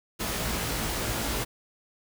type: noise with comb filter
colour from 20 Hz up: pink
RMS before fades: -30 dBFS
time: 0.19-1.45 s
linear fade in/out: 20 ms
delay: 18 ms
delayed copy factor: +0.9
effects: none

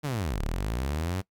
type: linear two-way sweep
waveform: sawtooth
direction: down then up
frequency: 155.56 to 32.19 to 97.1 Hz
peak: -24 dBFS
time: 0.03-1.22 s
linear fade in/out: 20 ms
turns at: 0.41 s
effects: noise-tail reverb RT60 0.1 s tail -21 dB re dry + Opus 48 kbps

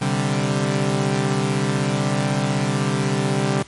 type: chord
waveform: sawtooth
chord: C suspended second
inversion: none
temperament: equal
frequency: 130.81 / 146.83 / 196 Hz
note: C3 / D3 / G3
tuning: 0 / 0 / 0 cents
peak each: -19 / -19 / -19 dBFS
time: 0.01-3.63 s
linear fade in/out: 10 ms
effects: pink hiss -45 dBFS RMS until 3.67 s + MP3 48 kbps

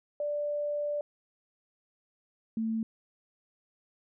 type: tone pair in turn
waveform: sine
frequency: 587.3 / 223.3 Hz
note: D5 / A3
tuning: 0 / +26 cents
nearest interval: octave + perfect fourth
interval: 1674 cents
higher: first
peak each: -29 / -28 dBFS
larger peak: second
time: 0.2-1.01 / 2.57-2.83 s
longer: first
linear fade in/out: 2 ms
effects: none

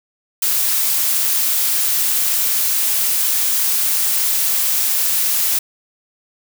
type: noise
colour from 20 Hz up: blue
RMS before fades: -17 dBFS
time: 0.42-5.59 s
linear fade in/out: 5 ms
effects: none

